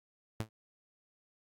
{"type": "tone with exponential decay", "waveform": "sawtooth", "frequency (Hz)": 110, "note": "A2", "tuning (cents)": 0, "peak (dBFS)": -27, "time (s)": [0.4, 0.49], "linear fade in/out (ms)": 0, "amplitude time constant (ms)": 19, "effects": ["AAC 48 kbps"]}